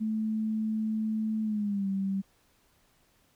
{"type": "tone with pitch glide", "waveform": "sine", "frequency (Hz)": [218.1, 194.31], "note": ["A3", "G3"], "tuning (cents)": [-15, -15], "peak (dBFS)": -27, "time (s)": [0, 2.22], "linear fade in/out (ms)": 20, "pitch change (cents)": -200, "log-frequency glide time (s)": [1.43, 1.88], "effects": ["pink hiss -67 dBFS RMS until 3.35 s"]}